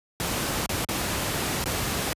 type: noise with dropouts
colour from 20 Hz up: pink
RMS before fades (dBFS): -27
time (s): 0.2-2.13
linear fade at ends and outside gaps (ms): 0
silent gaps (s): 0.661-0.693 / 0.847-0.888 / 1.64-1.658
effects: high-pass 60 Hz 12 dB/octave + resampled to 32000 Hz